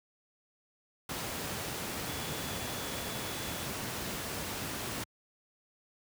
sine tone in noise, 3416 Hz, G#7, 48 cents sharp, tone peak -48 dBFS, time 2.07-3.64 s, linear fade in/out 5 ms, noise pink, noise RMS -37 dBFS, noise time 1.09-5.04 s, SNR -14 dB, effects high-pass 80 Hz 12 dB/octave

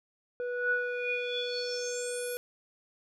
square tone with low-pass filter sweep, 489.8 Hz, B4, 14 cents flat, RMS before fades -33 dBFS, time 0.4-2.37 s, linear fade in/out 0 ms, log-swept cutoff 1000 to 12000 Hz, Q 8.7, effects none

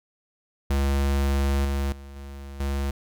square tone with level steps, 69.3 Hz, C#2, in tune, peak -21 / -24 / -40 / -37 / -25 dBFS, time 0.7-2.91 s, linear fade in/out 5 ms, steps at 1.65 / 1.92 / 2.16 / 2.6 s, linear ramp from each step 2 ms, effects none

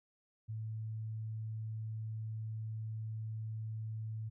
sine tone, 110 Hz, A2, in tune, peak -38 dBFS, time 0.48-4.3 s, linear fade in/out 20 ms, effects none

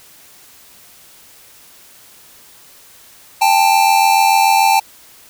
square tone pair together, 793.1 / 880 Hz, G5 / A5, +20 / 0 cents, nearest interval major second, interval 180 cents, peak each -13 dBFS, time 3.41-4.8 s, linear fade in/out 10 ms, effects white hiss -44 dBFS RMS until 5.29 s

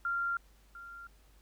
sine tone with echo, 1387 Hz, F6, 12 cents flat, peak -30 dBFS, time 0.05-0.37 s, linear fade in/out 2 ms, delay 700 ms, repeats 1, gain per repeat -15 dB, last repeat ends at 1.07 s, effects added 50 Hz sine -60 dBFS peak until 1.41 s + pink hiss -67 dBFS RMS until 1.41 s

